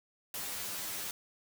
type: noise with comb filter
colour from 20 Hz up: white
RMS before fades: -39 dBFS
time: 0.34-1.11 s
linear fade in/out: 2 ms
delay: 10 ms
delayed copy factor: +0.8
effects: none